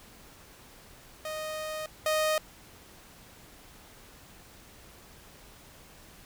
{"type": "tone pair in turn", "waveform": "sawtooth", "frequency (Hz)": [621, 621], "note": ["D#5", "D#5"], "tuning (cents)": [-3, -3], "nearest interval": "unison", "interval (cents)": 0, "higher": "neither", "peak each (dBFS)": [-30, -21], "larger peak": "second", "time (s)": [[1.25, 1.86], [2.06, 2.38]], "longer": "first", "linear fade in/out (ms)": 2, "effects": ["pink hiss -53 dBFS RMS until 6.25 s"]}